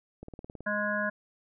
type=click train; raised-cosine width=2 ms; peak=-29 dBFS; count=8; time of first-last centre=0.23-0.606 s; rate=18.6 Hz
type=harmonic tone; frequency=207.7 Hz; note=G#3; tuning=in tune; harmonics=1 / 3 / 5 / 7 / 8; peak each=-35 / -33 / -37 / -34 / -32 dBFS; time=0.66-1.1 s; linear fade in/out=10 ms
effects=none